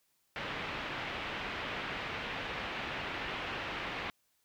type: low-pass noise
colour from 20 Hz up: white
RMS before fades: -39 dBFS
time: 0.36-4.1 s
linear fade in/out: 0 ms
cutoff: 2900 Hz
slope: 24 dB/octave
effects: white hiss -75 dBFS RMS until 4.44 s